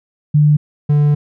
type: tone pair in turn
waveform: sine / triangle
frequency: 149.1 / 147.05 Hz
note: D3 / D3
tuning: +27 / +3 cents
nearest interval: unison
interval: 24 cents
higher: first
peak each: -7 dBFS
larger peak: neither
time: 0.34-0.57 / 0.89-1.15 s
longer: second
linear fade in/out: 10 ms
effects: none